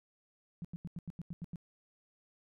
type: tone bursts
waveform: sine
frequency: 170.8 Hz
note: F3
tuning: 38 cents flat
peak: -38 dBFS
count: 9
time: 0.62-1.558 s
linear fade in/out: 0 ms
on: 26 ms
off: 88 ms
effects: none